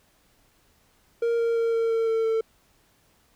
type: tone with pitch steps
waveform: triangle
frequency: 466.2 / 463 / 459.8 / 456.6 / 453.5 / 450.3 / 447.2 Hz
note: A#4 / A#4 / A#4 / A#4 / A#4 / A4 / A4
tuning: 0 / -12 / -24 / -36 / -48 / +40 / +28 cents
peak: -19 dBFS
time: 1.22-2.41 s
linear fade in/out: 5 ms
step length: 170 ms
effects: pink hiss -63 dBFS RMS until 3.35 s